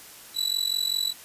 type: tone with amplitude modulation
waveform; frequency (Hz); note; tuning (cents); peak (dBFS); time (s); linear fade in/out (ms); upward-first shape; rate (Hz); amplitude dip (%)
40% pulse; 3951; B7; 0; -19; 0.34-1.14; 50; sine; 45.1; 90
effects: white hiss -46 dBFS RMS until 1.24 s + resampled to 32000 Hz